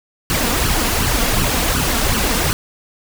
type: noise with flanger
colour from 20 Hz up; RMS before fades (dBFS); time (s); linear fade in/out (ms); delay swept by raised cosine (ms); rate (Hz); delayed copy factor
pink; -17; 0.3-2.53; 0; 0.67 to 4.37; 2.7; +0.65
effects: none